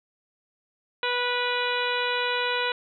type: harmonic tone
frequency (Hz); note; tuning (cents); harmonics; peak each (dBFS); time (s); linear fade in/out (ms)
490.4; B4; -12; 1 / 2 / 3 / 4 / 5 / 6 / 7 / 8; -30 / -30 / -30 / -35 / -32 / -34 / -36 / -34; 1.03-2.72; 2
effects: none